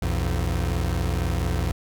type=tone pair together; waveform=30% pulse; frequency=61.74 / 85.93 Hz; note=B1 / F2; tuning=0 / -28 cents; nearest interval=tritone; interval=572 cents; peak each=-22 / -23 dBFS; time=0.02-1.72 s; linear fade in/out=5 ms; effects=none